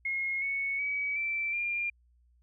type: tone with pitch steps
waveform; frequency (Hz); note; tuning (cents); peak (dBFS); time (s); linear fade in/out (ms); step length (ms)
sine; 2156 / 2214 / 2274 / 2335 / 2398; C#7 / C#7 / C#7 / D7 / D7; -49 / -3 / +44 / -11 / +36; -29; 0.05-1.9; 5; 370
effects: added 60 Hz sine -62 dBFS peak until 2.42 s